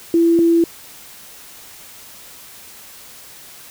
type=tone pair in turn; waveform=sine; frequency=335.4 / 335.4 Hz; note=E4 / E4; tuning=+30 / +30 cents; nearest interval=unison; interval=0 cents; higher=neither; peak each=-10 dBFS; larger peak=neither; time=0.14-0.39 / 0.39-0.64 s; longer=neither; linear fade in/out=2 ms; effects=white hiss -40 dBFS RMS until 3.7 s